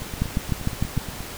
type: two click trains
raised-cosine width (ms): 5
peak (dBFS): -19 / -9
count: 11 / 6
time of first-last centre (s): 0.02-1.206 / 0.22-0.976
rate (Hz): 8.43 / 6.61
effects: pink hiss -36 dBFS RMS until 1.37 s